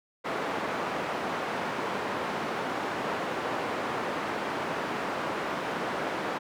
white band-pass noise, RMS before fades -32 dBFS, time 0.24-6.39 s, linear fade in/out 20 ms, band 190 to 1200 Hz, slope 12 dB/octave, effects none

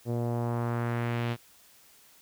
sawtooth tone with low-pass filter sweep, 118.6 Hz, A#2, 30 cents sharp, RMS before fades -30 dBFS, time 0.05-1.37 s, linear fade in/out 50 ms, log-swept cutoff 500 to 3400 Hz, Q 1.5, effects white hiss -58 dBFS RMS until 2.21 s

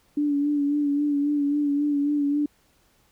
sine tone with vibrato, 289.2 Hz, D4, 27 cents flat, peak -20 dBFS, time 0.17-2.46 s, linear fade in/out 5 ms, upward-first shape sine, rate 3.7 Hz, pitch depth 34 cents each way, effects pink hiss -63 dBFS RMS until 3.11 s

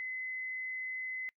sine tone with frequency modulation, 2034 Hz, C7, 50 cents flat, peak -36 dBFS, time 0-1.29 s, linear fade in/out 0 ms, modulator 22.7 Hz, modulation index 0.21, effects noise-tail reverb RT60 0.1 s tail -24 dB re dry

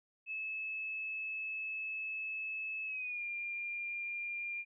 sine tone with pitch glide, 2600 to 2398 Hz, E7 to D7, -24 to +36 cents, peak -37 dBFS, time 0.26-4.65 s, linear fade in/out 50 ms, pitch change -140 cents, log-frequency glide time 2.85-3.23 s, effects none

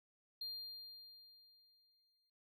triangle tone with exponential decay, 4200 Hz, C8, 6 cents sharp, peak -40 dBFS, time 0.41-2.3 s, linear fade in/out 5 ms, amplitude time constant 410 ms, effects none

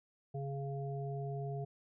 harmonic tone, 138.59 Hz, C#3, in tune, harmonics 1 / 3 / 5, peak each -38 / -44 / -46 dBFS, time 0.34-1.65 s, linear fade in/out 10 ms, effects none

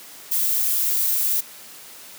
violet noise, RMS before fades -21 dBFS, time 0.31-1.41 s, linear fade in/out 10 ms, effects white hiss -42 dBFS RMS until 2.18 s + high-pass 150 Hz 12 dB/octave

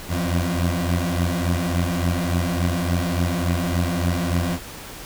20% pulse beating tone pair, 85.2 / 88.7 Hz, F2 / F2, -42 / +27 cents, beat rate 3.5 Hz, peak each -18 dBFS, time 0.08-4.59 s, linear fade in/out 50 ms, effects pink hiss -37 dBFS RMS until 5.05 s

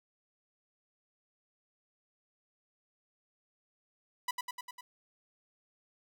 sawtooth tone with echo, 987.8 Hz, B5, in tune, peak -27 dBFS, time 4.28-4.31 s, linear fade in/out 5 ms, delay 100 ms, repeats 5, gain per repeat -3 dB, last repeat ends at 4.81 s, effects none

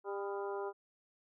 harmonic tone with a mistuned harmonic, 199.4 Hz, G3, 30 cents sharp, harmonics 2 / 3 / 4 / 5 / 6 / 7, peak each -38 / -47 / -45 / -46 / -51 / -52 dBFS, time 0.04-0.73 s, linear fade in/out 50 ms, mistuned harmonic 6, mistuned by +54 cents, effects none

